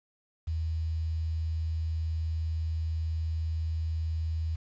sine tone with quantisation, 80.5 Hz, E2, 41 cents flat, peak -28 dBFS, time 0.47-4.56 s, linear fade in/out 10 ms, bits 9, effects resampled to 16000 Hz

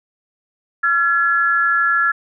sine tone pair together, 1367.5 / 1700 Hz, F6 / G#6, -37 / +40 cents, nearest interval major third, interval 377 cents, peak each -16 dBFS, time 0.83-2.12 s, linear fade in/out 10 ms, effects none

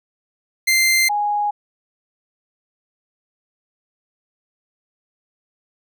sawtooth / sine tone pair in turn, 2086 / 827.8 Hz, C7 / G#5, -6 / -6 cents, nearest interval octave + major third, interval 1600 cents, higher first, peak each -10 / -17 dBFS, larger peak first, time 0.67-1.09 / 1.09-1.51 s, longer neither, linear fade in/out 10 ms, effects none

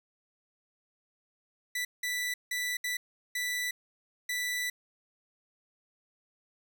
sawtooth tone bursts at uneven times, 1975.5 Hz, B6, in tune, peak -27 dBFS, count 6, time 1.75-1.85 / 2.03-2.34 / 2.51-2.77 / 2.84-2.97 / 3.35-3.71 / 4.29-4.7 s, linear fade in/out 5 ms, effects none

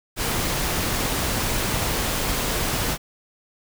pink noise, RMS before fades -24 dBFS, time 0.16-2.98 s, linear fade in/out 50 ms, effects none

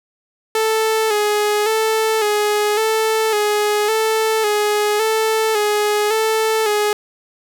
sawtooth tone with vibrato, 429.2 Hz, A4, 43 cents flat, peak -11 dBFS, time 0.55-6.93 s, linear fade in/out 2 ms, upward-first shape square, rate 0.9 Hz, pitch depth 45 cents each way, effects none

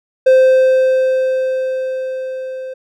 triangle tone with level ramp, 520 Hz, C5, 11 cents flat, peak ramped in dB -3 to -22 dBFS, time 0.26-2.74 s, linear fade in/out 10 ms, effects none

